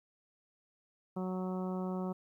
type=harmonic tone; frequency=185 Hz; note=F#3; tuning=in tune; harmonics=1 / 2 / 3 / 4 / 5 / 6 / 7; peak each=-35 / -41 / -45 / -47 / -49 / -51 / -52 dBFS; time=1.16-2.13 s; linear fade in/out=10 ms; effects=12-bit

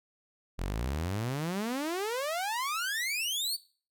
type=exponential sweep; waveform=sawtooth; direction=up; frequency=41.2 to 4655 Hz; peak=-27 dBFS; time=0.58-3.57 s; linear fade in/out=20 ms; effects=noise-tail reverb RT60 0.4 s tail -19 dB re dry

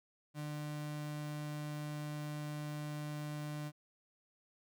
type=tone; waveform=35% pulse; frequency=149.3 Hz; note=D3; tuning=29 cents sharp; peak=-38 dBFS; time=0.34-3.72 s; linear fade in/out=50 ms; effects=none

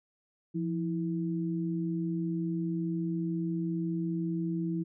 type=tone pair together; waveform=sine; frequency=171.6 / 326.1 Hz; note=F3 / E4; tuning=-30 / -19 cents; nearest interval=major seventh; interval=1111 cents; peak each=-31 / -33 dBFS; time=0.54-4.84 s; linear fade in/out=20 ms; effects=none

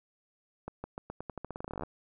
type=accelerating click train; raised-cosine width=1 ms; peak=-24 dBFS; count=21; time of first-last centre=0.68-1.835 s; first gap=160 ms; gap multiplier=0.87; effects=none

